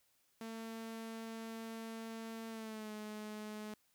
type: tone with pitch glide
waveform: sawtooth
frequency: 225.3 to 212.8 Hz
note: A3 to G#3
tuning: +41 to +42 cents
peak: -40 dBFS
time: 0.41-3.74 s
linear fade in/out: 2 ms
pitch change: -99 cents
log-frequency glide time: 2.49-2.92 s
effects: white hiss -75 dBFS RMS until 3.94 s